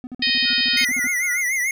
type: tone bursts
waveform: triangle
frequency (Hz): 250.4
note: B3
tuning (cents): +24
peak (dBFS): -27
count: 14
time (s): 0.04-1.071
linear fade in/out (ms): 0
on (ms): 30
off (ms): 47
type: harmonic tone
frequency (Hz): 622.3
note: D#5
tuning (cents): 0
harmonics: 3 / 4 / 5 / 6 / 7 / 8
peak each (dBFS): -24 / -24 / -24 / -24 / -24 / -24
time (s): 0.22-0.85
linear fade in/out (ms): 5
type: tone with tremolo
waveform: sine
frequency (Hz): 1438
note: F#6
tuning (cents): -50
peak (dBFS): -29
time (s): 0.44-1.44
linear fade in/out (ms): 50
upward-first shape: triangle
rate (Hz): 3.7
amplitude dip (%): 95
type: tone with vibrato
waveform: square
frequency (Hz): 2054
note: C7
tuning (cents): -33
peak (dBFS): -20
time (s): 0.77-1.71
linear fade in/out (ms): 2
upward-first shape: triangle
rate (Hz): 6.8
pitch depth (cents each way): 120
effects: none